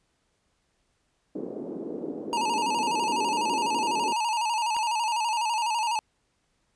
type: band-pass noise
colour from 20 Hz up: white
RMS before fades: -35 dBFS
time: 1.35-4.13 s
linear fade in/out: 5 ms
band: 230 to 420 Hz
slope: 24 dB/octave
type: tone with vibrato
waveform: square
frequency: 903 Hz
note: A5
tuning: 45 cents sharp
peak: -25 dBFS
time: 2.33-5.99 s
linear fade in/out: 0 ms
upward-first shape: square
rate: 12 Hz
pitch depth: 76 cents each way
type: click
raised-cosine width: 0.3 ms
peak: -21 dBFS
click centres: 4.766 s
effects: pink hiss -72 dBFS RMS until 6.75 s + resampled to 22050 Hz